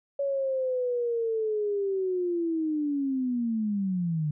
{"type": "linear sweep", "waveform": "sine", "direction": "down", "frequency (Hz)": [563, 146.83], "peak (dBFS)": -25, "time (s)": [0.19, 4.31], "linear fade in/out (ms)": 5, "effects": []}